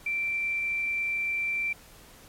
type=tone; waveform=sine; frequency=2347 Hz; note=D7; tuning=2 cents flat; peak=-26 dBFS; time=0.06-1.73 s; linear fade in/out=5 ms; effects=pink hiss -52 dBFS RMS until 2.28 s + MP3 64 kbps